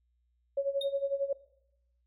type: tone with tremolo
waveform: sine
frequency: 554.4 Hz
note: C#5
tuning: in tune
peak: -25 dBFS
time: 0.57-1.33 s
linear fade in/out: 5 ms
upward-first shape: sine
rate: 11 Hz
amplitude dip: 85%
type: tone with exponential decay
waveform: triangle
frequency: 3700 Hz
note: A#7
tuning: 14 cents flat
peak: -29 dBFS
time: 0.81-0.89 s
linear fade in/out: 5 ms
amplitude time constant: 17 ms
effects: noise-tail reverb RT60 0.8 s tail -19 dB re dry + added 60 Hz sine -70 dBFS peak until 2.06 s